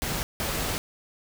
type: noise bursts at uneven times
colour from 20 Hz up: pink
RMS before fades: -29 dBFS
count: 2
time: 0.02-0.23 / 0.4-0.78 s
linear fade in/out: 0 ms
effects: none